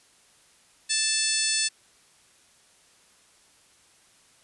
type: harmonic tone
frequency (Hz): 880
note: A5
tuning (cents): 0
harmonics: 2 / 3 / 4 / 5 / 6 / 7 / 8 / 9 / 10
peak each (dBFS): -34 / -32 / -33 / -29 / -31 / -33 / -36 / -31 / -30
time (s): 0.89-1.69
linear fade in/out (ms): 20
effects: white hiss -59 dBFS RMS until 4.43 s + resampled to 24000 Hz